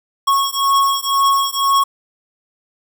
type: beating tone pair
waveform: square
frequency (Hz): 1100 / 1102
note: C#6 / C#6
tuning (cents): -14 / -11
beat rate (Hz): 2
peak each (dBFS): -17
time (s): 0.27-1.84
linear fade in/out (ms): 10
effects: 8-bit